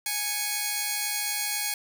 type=tone pair together; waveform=5% pulse; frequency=830 / 2216 Hz; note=G#5 / C#7; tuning=-1 / -1 cents; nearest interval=octave + perfect fourth; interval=1700 cents; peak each=-19 dBFS; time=0.06-1.74 s; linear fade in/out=2 ms; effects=none